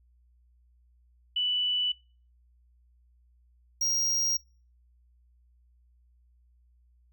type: tone pair in turn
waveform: sine / square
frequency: 2971 / 5625 Hz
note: F#7 / F8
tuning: +6 / +12 cents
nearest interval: major seventh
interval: 1106 cents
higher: second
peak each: -25 dBFS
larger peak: neither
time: 1.36-1.92 / 3.81-4.37 s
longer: neither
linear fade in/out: 5 ms
effects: noise-tail reverb RT60 0.4 s tail -25 dB re dry + added 60 Hz sine -60 dBFS peak until 7.12 s